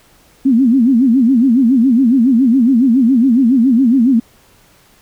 sine tone with vibrato, 248.4 Hz, B3, 10 cents sharp, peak -7 dBFS, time 0.45-4.2 s, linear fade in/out 10 ms, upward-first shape sine, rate 7.2 Hz, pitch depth 190 cents each way, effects pink hiss -49 dBFS RMS until 5.01 s

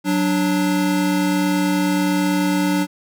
square tone pair together, 184.49 / 293.7 Hz, F#3 / D4, -5 / 0 cents, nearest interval minor sixth, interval 805 cents, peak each -21 / -19 dBFS, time 0.04-2.87 s, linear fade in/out 50 ms, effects none

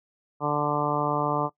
harmonic tone, 147.4 Hz, D3, 7 cents sharp, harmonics 1 / 2 / 3 / 4 / 5 / 6 / 7 / 8, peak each -31 / -31 / -31 / -31 / -31 / -31 / -31 / -31 dBFS, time 0.4-1.5 s, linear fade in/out 50 ms, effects noise-tail reverb RT60 0.1 s tail -19 dB re dry

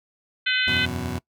harmonic tone, 507 Hz, B4, 45 cents sharp, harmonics 3 / 4 / 5 / 6 / 7 / 8, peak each -24 / -27 / -27 / -26 / -29 / -32 dBFS, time 0.46-0.86 s, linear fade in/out 10 ms
20% pulse chord, E suspended second, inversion none, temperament just, 82.41 / 92.71 / 123.61 Hz, E2 / F#2 / B2, 0 / +4 / +2 cents, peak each -27 dBFS, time 0.67-1.19 s, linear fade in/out 10 ms
effects noise-tail reverb RT60 0.1 s tail -22 dB re dry

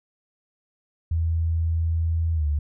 sine tone with pitch glide, 82.2 to 73.66 Hz, E2 to D2, -4 to +6 cents, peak -20 dBFS, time 1.11-2.59 s, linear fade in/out 5 ms, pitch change -190 cents, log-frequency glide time 2.34-2.46 s, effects none

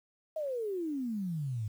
sine exponential sweep, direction down, 646 to 102.1 Hz, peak -32 dBFS, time 0.36-1.68 s, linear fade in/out 5 ms, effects 10-bit

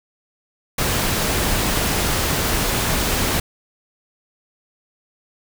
pink noise, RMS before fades -20 dBFS, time 0.78-3.4 s, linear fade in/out 5 ms, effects none

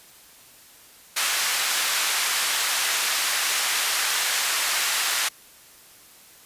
pink band-pass noise, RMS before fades -24 dBFS, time 1.16-5.29 s, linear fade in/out 10 ms, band 1400 to 13000 Hz, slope 12 dB/octave, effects white hiss -50 dBFS RMS until 6.45 s + resampled to 32000 Hz

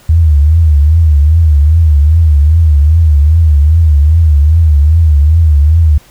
sine tone with vibrato, 77.2 Hz, D#2, 13 cents flat, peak -3 dBFS, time 0.09-5.98 s, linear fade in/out 5 ms, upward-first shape triangle, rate 2.5 Hz, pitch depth 160 cents each way, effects pink hiss -42 dBFS RMS until 6.1 s

